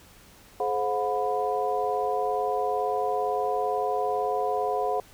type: tone cluster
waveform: sine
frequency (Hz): 425.2 / 523 / 724 / 995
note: G#4 / C5 / F#5 / B5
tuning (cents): +41 / -1 / -38 / +13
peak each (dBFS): -29 / -31 / -27 / -33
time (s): 0.6-5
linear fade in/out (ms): 2
effects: pink hiss -53 dBFS RMS until 5.13 s